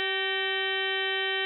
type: harmonic tone with a mistuned harmonic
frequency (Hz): 385.6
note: G4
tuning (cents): -28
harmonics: 1 / 2 / 3 / 4 / 5 / 6 / 7 / 8 / 9 / 10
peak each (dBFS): -33 / -38 / -43 / -37 / -31 / -36 / -39 / -32 / -42 / -41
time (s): 0-1.45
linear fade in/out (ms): 0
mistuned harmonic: 5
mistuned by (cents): -62
effects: none